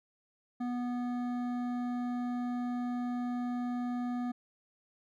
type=tone with hard clipping; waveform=sine; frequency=244.9 Hz; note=B3; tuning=14 cents flat; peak=-34 dBFS; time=0.6-4.32 s; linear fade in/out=10 ms; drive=11 dB; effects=none